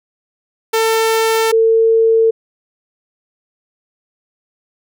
sawtooth / sine tone pair in turn, 447.6 / 449.9 Hz, A4 / A4, +30 / +39 cents, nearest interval unison, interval 9 cents, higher second, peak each -8 / -8 dBFS, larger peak neither, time 0.73-1.52 / 1.52-2.31 s, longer neither, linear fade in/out 10 ms, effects none

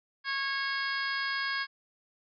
harmonic tone, 548 Hz, C#5, 20 cents flat, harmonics 2 / 3 / 4 / 5 / 6 / 7 / 8 / 9, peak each -37 / -32 / -38 / -47 / -42 / -49 / -41 / -40 dBFS, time 0.24-1.67 s, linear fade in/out 50 ms, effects none

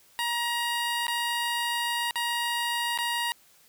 15% pulse tone with dropouts, 947 Hz, A#5, 27 cents sharp, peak -20 dBFS, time 0.19-3.32 s, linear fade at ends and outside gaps 0 ms, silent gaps 1.068-1.081 / 2.109-2.157 / 2.976-2.987 s, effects white hiss -59 dBFS RMS until 3.68 s

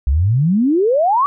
sine exponential sweep, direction up, 61.74 to 1174.7 Hz, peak -11 dBFS, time 0.07-1.26 s, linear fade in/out 0 ms, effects none

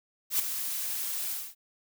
blue noise with ADSR envelope, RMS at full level -24 dBFS, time 0.3-1.55 s, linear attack 94 ms, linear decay 7 ms, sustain -9 dB, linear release 240 ms, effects none

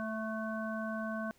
harmonic tone with a mistuned harmonic, 220 Hz, A3, in tune, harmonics 1 / 3 / 5 / 7, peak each -37 / -40 / -44 / -42 dBFS, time 0-1.31 s, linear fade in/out 0 ms, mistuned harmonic 7, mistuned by -26 cents, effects pink hiss -67 dBFS RMS until 1.38 s

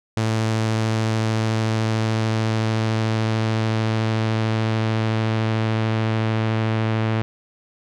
sawtooth tone with low-pass filter sweep, 110.8 Hz, A2, 13 cents sharp, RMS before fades -21 dBFS, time 0.17-7.22 s, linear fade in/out 0 ms, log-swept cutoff 7100 to 2900 Hz, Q 0.99, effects none

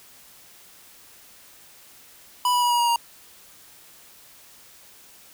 square tone with pitch steps, 987.8 / 978.1 / 968.6 / 959.1 / 949.8 / 940.5 Hz, B5 / B5 / B5 / A#5 / A#5 / A#5, 0 / -17 / -34 / +49 / +32 / +15 cents, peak -19 dBFS, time 2.45-2.96 s, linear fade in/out 2 ms, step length 85 ms, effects white hiss -50 dBFS RMS until 5.33 s

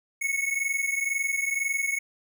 square tone pair together, 2195 / 2217 Hz, C#7 / C#7, -18 / 0 cents, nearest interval unison, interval 18 cents, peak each -28 / -30 dBFS, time 0.21-1.99 s, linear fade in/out 10 ms, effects none

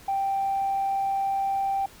sine tone, 784 Hz, G5, in tune, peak -22 dBFS, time 0.08-1.86 s, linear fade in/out 5 ms, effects tanh soft clip ceiling -19 dBFS + pink hiss -50 dBFS RMS until 2 s

